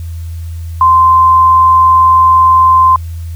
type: tone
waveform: sine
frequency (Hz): 1039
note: C6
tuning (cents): -12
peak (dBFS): -3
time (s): 0.81-2.96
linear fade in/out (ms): 2
effects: added 83 Hz sine -19 dBFS peak until 3.35 s + white hiss -43 dBFS RMS until 3.35 s